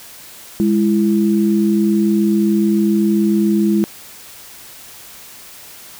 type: tone pair together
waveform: sine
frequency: 206.7 / 333.9 Hz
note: G#3 / E4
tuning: -8 / +22 cents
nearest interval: minor sixth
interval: 830 cents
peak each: -13 / -16 dBFS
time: 0.6-3.84 s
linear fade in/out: 0 ms
effects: white hiss -38 dBFS RMS until 5.99 s

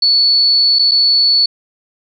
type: tone with dropouts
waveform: sine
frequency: 4435 Hz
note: C#8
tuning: in tune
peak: -8 dBFS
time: 0.02-1.46 s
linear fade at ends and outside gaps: 5 ms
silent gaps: 0.788-0.792 / 0.912-0.916 s
effects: none

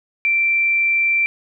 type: tone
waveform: sine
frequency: 2349 Hz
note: D7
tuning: in tune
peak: -14 dBFS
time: 0.25-1.26 s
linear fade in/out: 0 ms
effects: none

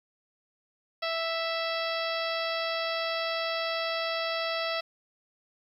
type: harmonic tone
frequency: 659.3 Hz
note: E5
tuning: in tune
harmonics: 1 / 2 / 3 / 4 / 5 / 6 / 7 / 8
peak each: -32 / -35 / -37 / -38 / -39 / -40 / -40 / -41 dBFS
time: 1.02-4.81 s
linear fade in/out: 10 ms
effects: 10-bit

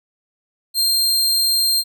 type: tone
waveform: sawtooth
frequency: 4186 Hz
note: C8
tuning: in tune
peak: -12 dBFS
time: 0.74-1.84 s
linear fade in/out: 50 ms
effects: none

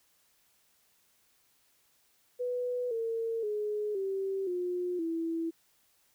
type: tone with pitch steps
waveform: sine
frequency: 493.9 / 455.5 / 420.1 / 387.5 / 357.4 / 329.6 Hz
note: B4 / A#4 / G#4 / G4 / F4 / E4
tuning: 0 / -40 / +20 / -20 / +40 / 0 cents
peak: -30 dBFS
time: 2.39-5.51 s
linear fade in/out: 20 ms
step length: 520 ms
effects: white hiss -69 dBFS RMS until 6.14 s

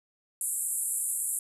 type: band-pass noise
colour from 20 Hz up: pink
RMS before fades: -31 dBFS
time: 0.41-1.39 s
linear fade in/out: 2 ms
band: 7700 to 12000 Hz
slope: 96 dB/octave
effects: none

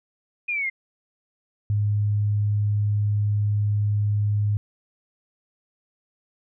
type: linear sweep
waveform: sine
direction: down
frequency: 2479 to 2067 Hz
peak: -23 dBFS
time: 0.48-0.7 s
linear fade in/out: 10 ms
type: tone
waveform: sine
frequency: 103.83 Hz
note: G#2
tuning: in tune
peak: -19 dBFS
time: 1.7-4.57 s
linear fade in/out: 0 ms
effects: none

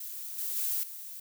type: noise with level steps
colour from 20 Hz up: violet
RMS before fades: -40 / -34 / -31 / -43 dBFS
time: 0-1.2 s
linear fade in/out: 5 ms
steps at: 0.38 / 0.56 / 0.83 s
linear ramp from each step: 5 ms
effects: none

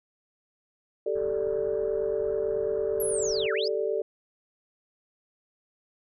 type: chord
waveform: sine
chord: G suspended second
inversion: none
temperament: just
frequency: 392 / 441 / 588 Hz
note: G4 / A4 / D5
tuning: 0 / +4 / +2 cents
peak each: -30 / -28 / -31 dBFS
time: 1.06-4.02 s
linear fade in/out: 5 ms
type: low-pass noise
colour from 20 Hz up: pink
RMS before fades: -47 dBFS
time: 1.15-3.47 s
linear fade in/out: 10 ms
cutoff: 1700 Hz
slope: 96 dB/octave
type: linear two-way sweep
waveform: sine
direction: down then up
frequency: 11700 to 1244.5 to 5260 Hz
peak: -30 dBFS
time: 3-3.68 s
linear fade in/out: 2 ms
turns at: 3.53 s
effects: none

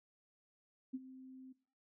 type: tone with ADSR envelope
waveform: sine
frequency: 260.4 Hz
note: C4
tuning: 8 cents flat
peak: -36 dBFS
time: 0.93-1.53 s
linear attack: 16 ms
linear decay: 36 ms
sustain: -15 dB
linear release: 13 ms
effects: noise-tail reverb RT60 0.4 s tail -17 dB re dry

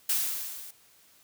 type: noise with level ramp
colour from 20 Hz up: blue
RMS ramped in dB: -25 to -45 dBFS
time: 0.09-0.71 s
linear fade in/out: 5 ms
effects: white hiss -60 dBFS RMS until 1.23 s

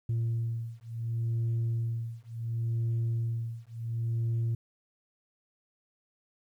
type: beating tone pair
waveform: sine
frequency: 115 / 115.7 Hz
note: A#2 / A#2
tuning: -23 / -13 cents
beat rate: 0.7 Hz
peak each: -30 dBFS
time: 0.09-4.55 s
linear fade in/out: 5 ms
effects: tanh soft clip ceiling -25 dBFS + 11-bit

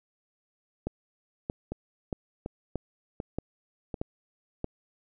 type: two click trains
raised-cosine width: 2 ms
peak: -20 / -17 dBFS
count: 4 / 7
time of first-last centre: 1.72-3.942 / 0.87-4.644 s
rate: 1.35 / 1.59 Hz
effects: none

